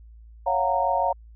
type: chord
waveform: sine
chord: Gb major seventh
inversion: second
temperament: just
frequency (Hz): 555 / 693.7 / 740 / 925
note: Db5 / F5 / Gb5 / Bb5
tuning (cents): +2 / -12 / 0 / -14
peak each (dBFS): -27 / -26 / -26 / -24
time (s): 0.46-1.13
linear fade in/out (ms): 10
effects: added 56 Hz sine -44 dBFS peak until 1.35 s